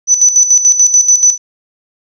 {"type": "tone with tremolo", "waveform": "sine", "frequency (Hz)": 5990, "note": "F#8", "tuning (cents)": 20, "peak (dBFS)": -3, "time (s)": [0.07, 1.38], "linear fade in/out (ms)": 50, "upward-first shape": "square", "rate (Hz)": 6.9, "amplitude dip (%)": 65, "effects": []}